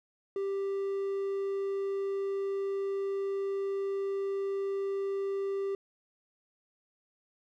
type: tone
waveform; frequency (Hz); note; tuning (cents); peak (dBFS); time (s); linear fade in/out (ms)
triangle; 393.3; G4; +6; -28; 0.36-5.75; 2
effects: none